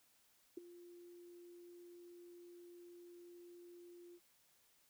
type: tone with ADSR envelope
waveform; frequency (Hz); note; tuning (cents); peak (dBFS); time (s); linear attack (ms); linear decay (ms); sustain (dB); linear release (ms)
sine; 349.2; F4; 0; -40; 0.57-4.2; 6; 11; -15; 53
effects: white hiss -73 dBFS RMS until 4.89 s